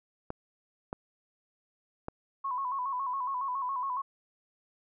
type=clicks; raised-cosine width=1 ms; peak=-21 dBFS; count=3; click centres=0.304 / 0.929 / 2.084 s
type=tone with vibrato; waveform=sine; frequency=1045 Hz; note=C6; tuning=2 cents flat; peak=-30 dBFS; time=2.44-4.02 s; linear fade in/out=10 ms; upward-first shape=square; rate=7.2 Hz; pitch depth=80 cents each way
effects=none